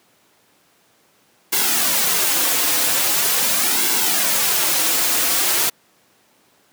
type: noise with flanger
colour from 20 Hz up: white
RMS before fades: -18 dBFS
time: 1.52-5.7 s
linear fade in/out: 10 ms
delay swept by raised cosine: 1.6 to 5.2 ms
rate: 0.42 Hz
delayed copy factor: -0.6
effects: pink hiss -57 dBFS RMS until 6.72 s + high-pass 200 Hz 12 dB/octave